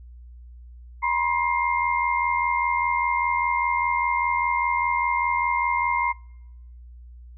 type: tone cluster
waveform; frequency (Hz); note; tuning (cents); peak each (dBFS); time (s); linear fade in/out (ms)
sine; 962 / 1047 / 2113; B5 / C6 / C7; -46 / +1 / +16; -23 / -26 / -26; 1.02-6.13; 20
effects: noise-tail reverb RT60 0.9 s tail -25 dB re dry + added 60 Hz sine -41 dBFS peak until 7.37 s